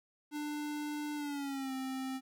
square tone with pitch glide, 297.1 to 263.2 Hz, D4 to C4, +20 to +10 cents, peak -37 dBFS, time 0.31-2.21 s, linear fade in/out 50 ms, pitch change -210 cents, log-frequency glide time 1.15-1.73 s, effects 13-bit

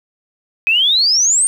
sine exponential sweep, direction up, 2489 to 8920 Hz, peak -10 dBFS, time 0.67-1.47 s, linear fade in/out 0 ms, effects 7-bit

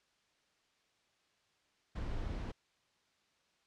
brown noise, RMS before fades -39 dBFS, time 1.95-2.52 s, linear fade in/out 10 ms, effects white hiss -74 dBFS RMS until 3.66 s + low-pass 5000 Hz 12 dB/octave

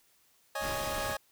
25% pulse chord, C# suspended second, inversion none, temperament equal, 554.4 / 622.3 / 830.6 Hz, C#5 / D#5 / G#5, 0 / 0 / 0 cents, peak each -34 dBFS, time 0.55-1.17 s, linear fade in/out 5 ms
pink noise, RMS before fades -39 dBFS, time 0.59-1.17 s, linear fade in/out 50 ms
effects white hiss -67 dBFS RMS until 1.31 s

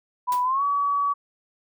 sine tone with pitch glide, 990 to 1137.2 Hz, B5 to C#6, +4 to +44 cents, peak -20 dBFS, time 0.27-1.14 s, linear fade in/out 20 ms, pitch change +240 cents, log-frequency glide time 0.43-0.63 s
white noise with exponential decay, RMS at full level -32 dBFS, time 0.32-0.47 s, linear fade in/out 2 ms, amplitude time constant 32 ms
effects none

